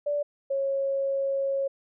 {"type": "tone pair in turn", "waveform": "sine", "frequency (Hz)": [582, 547.4], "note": ["D5", "C#5"], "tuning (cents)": [-16, -22], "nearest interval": "minor second", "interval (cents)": 106, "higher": "first", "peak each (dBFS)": -24, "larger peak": "neither", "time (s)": [[0.06, 0.23], [0.5, 1.68]], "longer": "second", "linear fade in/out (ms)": 10, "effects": []}